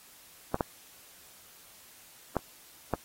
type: clicks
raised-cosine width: 1 ms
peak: -13 dBFS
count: 4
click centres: 0.544 / 0.608 / 2.367 / 2.937 s
effects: white hiss -55 dBFS RMS until 3.04 s + AAC 48 kbps